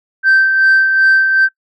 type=tone with tremolo; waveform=sine; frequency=1557 Hz; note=G6; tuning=12 cents flat; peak=-4 dBFS; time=0.23-1.49 s; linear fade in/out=50 ms; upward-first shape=sine; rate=2.6 Hz; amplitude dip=50%; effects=noise-tail reverb RT60 0.1 s tail -23 dB re dry + tanh soft clip ceiling -4 dBFS